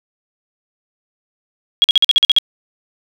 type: tone bursts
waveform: sine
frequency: 3300 Hz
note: G#7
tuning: 12 cents flat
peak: -6 dBFS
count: 9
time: 1.82-2.385 s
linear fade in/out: 0 ms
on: 21 ms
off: 47 ms
effects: none